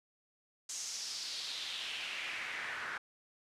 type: noise with band-pass filter sweep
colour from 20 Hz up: pink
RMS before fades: -41 dBFS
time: 0.69-2.98 s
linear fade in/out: 5 ms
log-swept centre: 6800 to 1500 Hz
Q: 3
effects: low-pass 11000 Hz 12 dB/octave